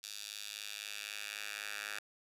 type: tone with high-pass filter sweep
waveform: 10% pulse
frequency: 103.9 Hz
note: G#2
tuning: 1 cent sharp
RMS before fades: -44 dBFS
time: 0.03-1.99 s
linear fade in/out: 5 ms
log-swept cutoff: 4200 to 1700 Hz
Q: 1.5
effects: resampled to 32000 Hz + 10-bit